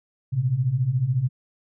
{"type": "beating tone pair", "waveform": "sine", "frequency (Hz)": [117.9, 131.9], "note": ["A#2", "C3"], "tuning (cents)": [20, 14], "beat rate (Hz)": 14, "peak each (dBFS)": [-25, -21], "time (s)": [0.32, 1.29], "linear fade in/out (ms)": 20, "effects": []}